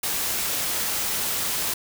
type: noise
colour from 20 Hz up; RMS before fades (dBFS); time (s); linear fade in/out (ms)
white; -26; 0.03-1.74; 5
effects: none